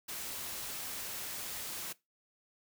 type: noise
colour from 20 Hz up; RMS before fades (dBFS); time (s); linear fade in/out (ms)
white; -41; 0.08-1.93; 10
effects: noise-tail reverb RT60 0.2 s tail -19 dB re dry